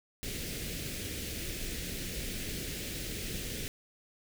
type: band-stop noise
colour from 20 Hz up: pink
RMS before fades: -38 dBFS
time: 0.23-3.68 s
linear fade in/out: 0 ms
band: 500 to 1900 Hz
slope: 24 dB/octave
effects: none